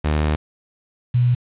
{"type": "tone pair in turn", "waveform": ["sawtooth", "sine"], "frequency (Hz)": [76, 122.75], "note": ["D#2", "B2"], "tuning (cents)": [-40, -10], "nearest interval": "minor sixth", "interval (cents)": 830, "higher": "second", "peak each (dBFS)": [-13, -13], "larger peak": "neither", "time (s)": [[0.04, 0.36], [1.14, 1.35]], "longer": "first", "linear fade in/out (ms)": 10, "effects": ["resampled to 8000 Hz", "7-bit"]}